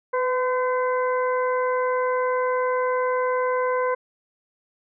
harmonic tone with a mistuned harmonic, 510 Hz, C5, 44 cents flat, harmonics 1 / 2 / 3 / 4, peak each -22 / -25 / -32 / -36 dBFS, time 0.13-3.95 s, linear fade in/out 10 ms, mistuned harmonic 1, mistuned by -25 cents, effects none

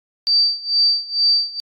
sine tone with tremolo, 4645 Hz, D8, 20 cents flat, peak -11 dBFS, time 0.27-1.6 s, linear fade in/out 0 ms, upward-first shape sine, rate 2.2 Hz, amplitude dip 90%, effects AAC 48 kbps

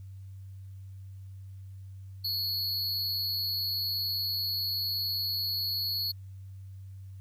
square tone with amplitude modulation, 4375 Hz, C#8, 24 cents flat, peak -26 dBFS, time 2.24-6.12 s, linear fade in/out 10 ms, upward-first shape sine, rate 221 Hz, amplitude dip 80%, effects added 96 Hz sine -42 dBFS peak until 7.2 s + white hiss -71 dBFS RMS until 7.2 s

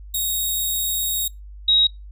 5% pulse / sine tone pair in turn, 3763 / 3805 Hz, A#7 / A#7, +16 / +35 cents, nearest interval unison, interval 19 cents, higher second, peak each -13 dBFS, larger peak neither, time 0.14-1.28 / 1.68-1.87 s, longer first, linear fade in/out 5 ms, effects noise-tail reverb RT60 0.2 s tail -25 dB re dry + added 50 Hz sine -36 dBFS peak until 2.11 s

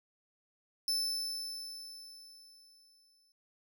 40% pulse tone with exponential decay, 5274 Hz, E8, in tune, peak -28 dBFS, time 0.88-3.32 s, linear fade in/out 1 ms, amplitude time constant 530 ms, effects none

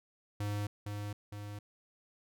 square tone with echo, 103.2 Hz, G#2, 10 cents flat, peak -34 dBFS, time 0.4-0.67 s, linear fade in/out 5 ms, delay 460 ms, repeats 2, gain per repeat -4 dB, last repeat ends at 1.59 s, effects none

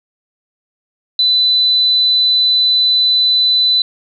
sine tone, 4000 Hz, B7, 21 cents sharp, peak -9 dBFS, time 1.19-3.82 s, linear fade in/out 2 ms, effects none

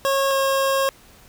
25% pulse tone pair in turn, 546 / 541.6 Hz, C#5 / C#5, -26 / -40 cents, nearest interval unison, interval 14 cents, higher first, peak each -14 dBFS, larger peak neither, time 0.05-0.31 / 0.31-0.89 s, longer second, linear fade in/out 0 ms, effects pink hiss -50 dBFS RMS until 1.28 s

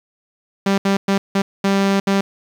sawtooth tone bursts at uneven times, 196.6 Hz, G3, 5 cents sharp, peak -10 dBFS, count 6, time 0.66-0.78 / 0.85-0.97 / 1.08-1.18 / 1.35-1.42 / 1.64-2 / 2.07-2.21 s, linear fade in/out 5 ms, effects low-pass 6000 Hz 12 dB/octave + 7-bit

